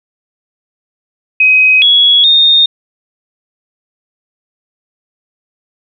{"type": "tone with pitch steps", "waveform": "sine", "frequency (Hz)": [2525, 3353, 3673], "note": ["D#7", "G#7", "A#7"], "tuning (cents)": [25, 16, -26], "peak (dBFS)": -4, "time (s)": [1.4, 2.66], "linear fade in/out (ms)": 5, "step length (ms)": 420, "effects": []}